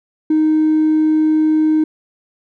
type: tone with hard clipping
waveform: sine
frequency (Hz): 311.1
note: D#4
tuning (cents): 0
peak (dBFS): -11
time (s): 0.3-1.84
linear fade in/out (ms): 5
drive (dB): 1
effects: none